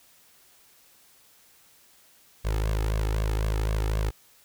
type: tone with flanger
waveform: sawtooth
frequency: 53.2 Hz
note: G#1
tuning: 42 cents sharp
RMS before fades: -26 dBFS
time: 2.44-4.11 s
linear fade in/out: 20 ms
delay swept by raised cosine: 1.8 to 2.35 ms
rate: 3.9 Hz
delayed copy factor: +1
effects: white hiss -58 dBFS RMS until 4.44 s